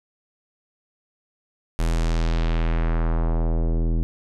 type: tone with low-pass filter sweep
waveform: square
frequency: 41.18 Hz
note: E1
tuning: 1 cent flat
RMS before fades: -21 dBFS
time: 1.79-4.03 s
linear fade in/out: 0 ms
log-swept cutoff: 11000 to 280 Hz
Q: 1.2
effects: none